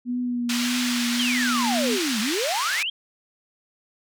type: tone with vibrato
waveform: sine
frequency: 243.4 Hz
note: B3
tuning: 25 cents flat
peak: -23 dBFS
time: 0.05-1.99 s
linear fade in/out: 50 ms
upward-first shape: triangle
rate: 1.7 Hz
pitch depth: 34 cents each way
type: band-pass noise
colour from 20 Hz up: white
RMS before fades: -28 dBFS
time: 0.49-2.83 s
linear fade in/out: 5 ms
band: 1400 to 4900 Hz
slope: 12 dB/octave
type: exponential two-way sweep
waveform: sine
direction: down then up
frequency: 3319 to 203.2 to 3319 Hz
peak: -24 dBFS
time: 1.19-2.9 s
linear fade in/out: 5 ms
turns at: 2.2 s
effects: none